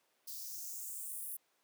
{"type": "noise with high-pass filter sweep", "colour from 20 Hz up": "violet", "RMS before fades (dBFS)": -44, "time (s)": [0.27, 1.37], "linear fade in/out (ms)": 10, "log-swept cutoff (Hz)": [4500, 11000], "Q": 3.2, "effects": ["pink hiss -75 dBFS RMS until 1.63 s", "high-pass 400 Hz 12 dB/octave"]}